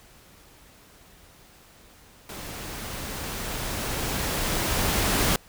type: noise with level ramp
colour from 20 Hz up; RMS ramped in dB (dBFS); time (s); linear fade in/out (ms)
pink; -38 to -22; 2.29-5.36; 2
effects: pink hiss -53 dBFS RMS until 5.48 s